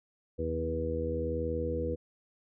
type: harmonic tone with a mistuned harmonic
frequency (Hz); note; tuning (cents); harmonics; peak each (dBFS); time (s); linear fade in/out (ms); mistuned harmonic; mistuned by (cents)
81; E2; -30; 1 / 2 / 3 / 4 / 5 / 6; -35 / -42 / -40 / -39 / -41 / -33; 0.38-1.96; 20; 2; -19
effects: none